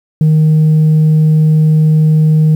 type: tone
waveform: sine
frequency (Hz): 155.56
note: D#3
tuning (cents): 0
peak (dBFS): -3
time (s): 0.21-2.55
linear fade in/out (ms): 2
effects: tanh soft clip ceiling -4 dBFS + 7-bit